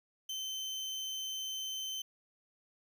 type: tone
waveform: 30% pulse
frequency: 3083 Hz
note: G7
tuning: 29 cents flat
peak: -34 dBFS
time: 0.29-2.02 s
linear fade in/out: 5 ms
effects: none